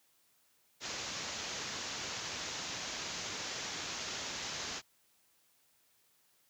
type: low-pass noise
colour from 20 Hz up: white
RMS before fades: -41 dBFS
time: 0.8-4.82 s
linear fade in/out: 50 ms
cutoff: 7000 Hz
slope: 96 dB/octave
effects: white hiss -71 dBFS RMS until 6.49 s + high-pass 60 Hz 12 dB/octave